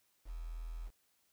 sine tone with quantisation, 41.2 Hz, E1, in tune, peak -40 dBFS, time 0.25-0.91 s, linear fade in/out 50 ms, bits 10, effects white hiss -75 dBFS RMS until 1.32 s

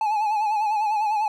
triangle tone with vibrato, 851 Hz, G#5, 42 cents sharp, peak -18 dBFS, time 0.01-1.28 s, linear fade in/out 2 ms, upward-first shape sine, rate 10 Hz, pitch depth 64 cents each way, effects none

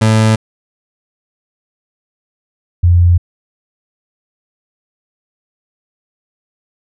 30% pulse / sine tone pair in turn, 110 / 87.31 Hz, A2 / F2, 0 / 0 cents, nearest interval major third, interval 400 cents, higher first, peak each -5 dBFS, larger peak neither, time 0.01-0.36 / 2.83-3.18 s, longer neither, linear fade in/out 10 ms, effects resampled to 24000 Hz

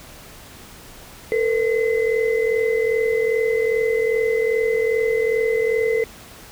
sine tone cluster, 447.5 / 490 / 2039 Hz, A4 / B4 / C7, +29 / -14 / -45 cents, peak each -18 / -23 / -27 dBFS, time 1.32-6.04 s, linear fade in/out 0 ms, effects pink hiss -42 dBFS RMS until 6.51 s

